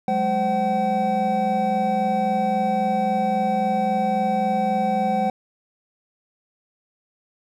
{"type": "tone cluster", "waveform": "triangle", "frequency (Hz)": [186.5, 210.2, 519, 759], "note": ["F#3", "G#3", "C5", "F#5"], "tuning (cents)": [14, 21, -14, 44], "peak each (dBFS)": [-28, -23, -25, -19], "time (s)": [0.08, 5.3], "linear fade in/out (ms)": 2, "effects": []}